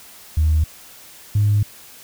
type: tone pair in turn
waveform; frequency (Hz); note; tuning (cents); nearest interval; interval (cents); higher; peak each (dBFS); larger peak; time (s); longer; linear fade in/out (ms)
sine; 77.78 / 103.8; D#2 / G#2; 0 / 0; perfect fourth; 500; second; -12; neither; 0.37-0.64 / 1.35-1.63; second; 5
effects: tanh soft clip ceiling -9 dBFS + white hiss -43 dBFS RMS until 2.03 s